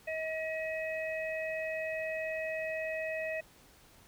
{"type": "harmonic tone", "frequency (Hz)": 636, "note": "D#5", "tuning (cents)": 38, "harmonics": [1, 3, 4], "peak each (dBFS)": [-35, -40, -41], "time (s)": [0.07, 3.41], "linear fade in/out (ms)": 10, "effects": ["pink hiss -60 dBFS RMS until 4.07 s"]}